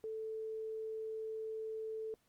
sine tone, 440 Hz, A4, in tune, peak -39 dBFS, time 0.04-2.14 s, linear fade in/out 0 ms, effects pink hiss -75 dBFS RMS until 2.28 s + Opus 48 kbps

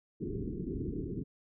white low-pass noise, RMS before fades -37 dBFS, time 0.2-1.24 s, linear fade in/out 20 ms, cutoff 420 Hz, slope 96 dB/octave, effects none

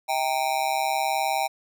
square tone with amplitude modulation, 785 Hz, G5, 2 cents sharp, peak -19 dBFS, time 0.08-1.48 s, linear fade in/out 20 ms, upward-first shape sine, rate 139 Hz, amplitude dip 100%, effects none

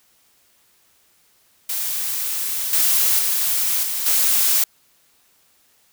blue noise with level steps, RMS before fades -24 / -17 / -20 / -24 / -17 dBFS, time 1.69-4.64 s, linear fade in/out 5 ms, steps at 2.73 / 3.19 / 3.83 / 4.06 s, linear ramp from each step 2 ms, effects white hiss -59 dBFS RMS until 5.92 s

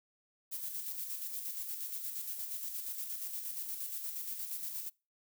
violet noise with tremolo, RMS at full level -39 dBFS, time 0.51-4.9 s, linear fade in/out 20 ms, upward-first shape square, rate 8.5 Hz, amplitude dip 40%, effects noise-tail reverb RT60 0.3 s tail -25 dB re dry

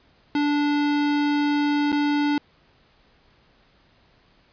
square tone with dropouts, 291.9 Hz, D4, 10 cents flat, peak -20 dBFS, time 0.35-2.38 s, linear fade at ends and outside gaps 2 ms, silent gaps 1.92-1.926 s, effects pink hiss -59 dBFS RMS until 4.52 s + resampled to 11025 Hz

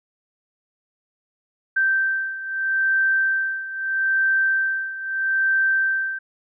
sine beating tone pair, 1561 / 1561.78 Hz, G6 / G6, -8 / -7 cents, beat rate 0.78 Hz, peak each -20 / -24 dBFS, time 1.76-6.19 s, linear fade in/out 10 ms, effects none

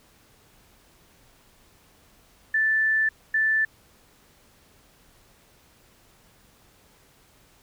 sine tone bursts at uneven times, 1760 Hz, A6, in tune, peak -19 dBFS, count 2, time 2.54-3.09 / 3.34-3.65 s, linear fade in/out 5 ms, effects pink hiss -58 dBFS RMS until 7.62 s

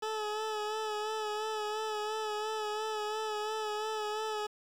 20% pulse tone with vibrato, 429.1 Hz, A4, 43 cents flat, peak -28 dBFS, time 0.02-4.47 s, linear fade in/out 10 ms, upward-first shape sine, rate 2.9 Hz, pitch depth 35 cents each way, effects low-pass 7000 Hz 12 dB/octave + 9-bit

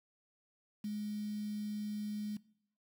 sine tone with quantisation, 209.5 Hz, G#3, 15 cents sharp, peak -36 dBFS, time 0.84-2.37 s, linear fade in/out 5 ms, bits 9, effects noise-tail reverb RT60 0.7 s tail -21 dB re dry

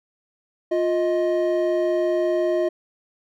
triangle tone pair together, 352.5 / 627 Hz, F4 / D#5, +16 / +13 cents, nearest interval minor seventh, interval 997 cents, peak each -19 / -20 dBFS, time 0.71-2.69 s, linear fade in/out 10 ms, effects none

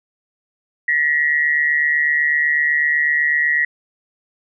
sine tone with amplitude modulation, 1914 Hz, A#6, 45 cents sharp, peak -11 dBFS, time 0.88-3.65 s, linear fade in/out 5 ms, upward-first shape sine, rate 148 Hz, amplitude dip 65%, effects none

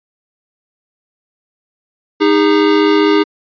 square tone pair together, 311.1 / 406.4 Hz, D#4 / G#4, 0 / -38 cents, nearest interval perfect fourth, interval 462 cents, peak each -12 dBFS, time 2.2-3.24 s, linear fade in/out 20 ms, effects resampled to 11025 Hz

